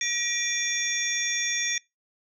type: tone cluster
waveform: sine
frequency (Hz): 1911 / 2382 / 3511 / 5670 / 6530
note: A#6 / D7 / A7 / F8 / G#8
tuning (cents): +43 / +24 / -4 / +25 / -30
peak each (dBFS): -31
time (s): 0.01-1.78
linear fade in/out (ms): 2
effects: noise-tail reverb RT60 0.2 s tail -24 dB re dry + tanh soft clip ceiling -14 dBFS